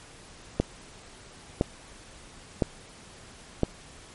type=click train; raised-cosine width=2 ms; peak=-8 dBFS; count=4; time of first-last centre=0.6-3.633 s; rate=0.989 Hz; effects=pink hiss -49 dBFS RMS until 4.14 s + MP3 48 kbps